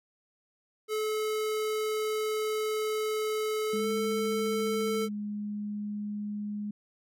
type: tone with pitch glide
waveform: square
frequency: 431.2 to 442.8 Hz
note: A4 to A4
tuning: -35 to +11 cents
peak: -29 dBFS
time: 0.88-5.09 s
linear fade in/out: 50 ms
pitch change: +46 cents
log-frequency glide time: 3.69-3.88 s
type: tone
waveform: sine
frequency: 207.7 Hz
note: G#3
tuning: in tune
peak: -32 dBFS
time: 3.73-6.71 s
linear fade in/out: 5 ms
effects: none